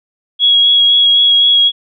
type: tone with vibrato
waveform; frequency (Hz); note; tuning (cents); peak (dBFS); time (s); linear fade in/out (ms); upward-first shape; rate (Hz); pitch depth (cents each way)
sine; 3322; G#7; 0; -6; 0.39-1.72; 50; sine; 3.9; 13
effects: none